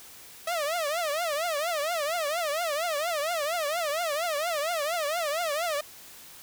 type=tone with vibrato; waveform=sawtooth; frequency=635 Hz; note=D#5; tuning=35 cents sharp; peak=-23 dBFS; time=0.47-5.81 s; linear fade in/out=5 ms; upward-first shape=triangle; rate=4.3 Hz; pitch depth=220 cents each way; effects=white hiss -48 dBFS RMS until 6.42 s